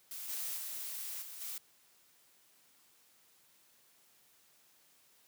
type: noise with level steps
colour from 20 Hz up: blue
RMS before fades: -44 / -39 / -42 / -48 / -42 dBFS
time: 0.11-1.58 s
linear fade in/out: 2 ms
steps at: 0.28 / 0.56 / 1.21 / 1.4 s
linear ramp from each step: 20 ms
effects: white hiss -67 dBFS RMS until 5.27 s + high-pass 100 Hz 12 dB/octave